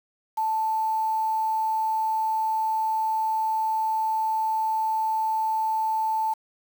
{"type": "tone with quantisation", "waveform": "sine", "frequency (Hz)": 880, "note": "A5", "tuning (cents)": 0, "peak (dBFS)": -22, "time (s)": [0.37, 6.34], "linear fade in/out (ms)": 10, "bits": 7, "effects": []}